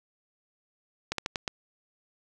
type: slowing click train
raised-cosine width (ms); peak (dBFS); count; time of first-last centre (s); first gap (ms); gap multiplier
0.2; -12; 5; 1.12-1.478; 63; 1.24
effects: none